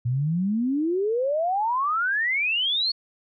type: exponential sweep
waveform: sine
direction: up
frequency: 116.3 to 4435 Hz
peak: -21 dBFS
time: 0.05-2.92 s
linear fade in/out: 10 ms
effects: none